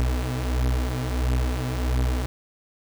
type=beating tone pair; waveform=35% pulse; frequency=62.3 / 63.8 Hz; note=B1 / C2; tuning=+16 / -43 cents; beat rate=1.5 Hz; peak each=-22 / -25 dBFS; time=0-2.26 s; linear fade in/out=0 ms; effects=8-bit